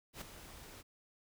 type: noise with ADSR envelope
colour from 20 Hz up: pink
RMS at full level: -44 dBFS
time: 0.13-0.83 s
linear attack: 85 ms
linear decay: 7 ms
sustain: -9 dB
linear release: 28 ms
effects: none